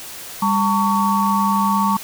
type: tone cluster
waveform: sine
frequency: 199.9 / 900 / 1123 Hz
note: G3 / A5 / C#6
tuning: +34 / +39 / +22 cents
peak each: -19 dBFS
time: 0.42-1.97 s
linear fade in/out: 5 ms
effects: white hiss -34 dBFS RMS until 2.03 s